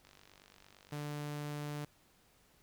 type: click train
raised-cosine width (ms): 0.2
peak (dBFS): -40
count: 49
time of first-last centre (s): 0.05-1.034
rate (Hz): 48.8
type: tone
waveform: sawtooth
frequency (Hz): 147.4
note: D3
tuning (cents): +7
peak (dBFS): -35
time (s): 0.92-1.85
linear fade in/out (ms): 5
effects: pink hiss -68 dBFS RMS until 2.62 s